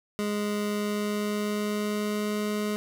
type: tone with pitch glide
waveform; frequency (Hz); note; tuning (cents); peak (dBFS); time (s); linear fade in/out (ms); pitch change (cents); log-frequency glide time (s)
25% pulse; 207.7 to 209.7; G#3 to G#3; 0 to +17; -23; 0.19-2.76; 0; +17; 0.78-2.34
effects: none